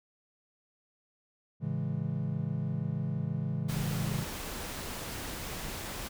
triangle chord, A major seventh, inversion none, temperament equal, 110 / 138.59 / 164.81 / 207.7 Hz, A2 / C#3 / E3 / G#3, 0 / 0 / 0 / 0 cents, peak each -36 / -32 / -33 / -37 dBFS, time 1.6-4.26 s, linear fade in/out 50 ms
pink noise, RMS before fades -39 dBFS, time 3.68-6.09 s, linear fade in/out 20 ms
effects none

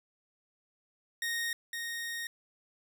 sawtooth tone pair in turn, 1860 / 1860 Hz, A#6 / A#6, -4 / -4 cents, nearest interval unison, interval 0 cents, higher neither, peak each -28 / -32 dBFS, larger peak first, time 1.22-1.53 / 1.73-2.27 s, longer second, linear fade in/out 2 ms, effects none

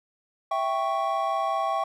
triangle chord, C# diminished, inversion first, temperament equal, 659.3 / 784 / 1108.7 Hz, E5 / G5 / C#6, 0 / 0 / 0 cents, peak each -27 / -26 / -26 dBFS, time 0.51-1.84 s, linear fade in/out 5 ms, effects none

